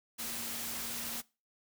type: tone in noise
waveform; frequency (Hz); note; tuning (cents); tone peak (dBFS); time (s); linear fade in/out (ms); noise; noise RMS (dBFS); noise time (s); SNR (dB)
sine; 233; A#3; -1; -50; 0.18-1.22; 20; white; -39; 0.18-1.22; -14
effects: noise-tail reverb RT60 0.3 s tail -22 dB re dry